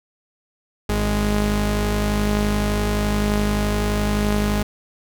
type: tone pair together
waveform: sawtooth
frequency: 51.67 / 207.7 Hz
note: G#1 / G#3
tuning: -8 / 0 cents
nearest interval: 2 octaves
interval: 2408 cents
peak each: -17 dBFS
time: 0.89-4.63 s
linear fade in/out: 5 ms
effects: none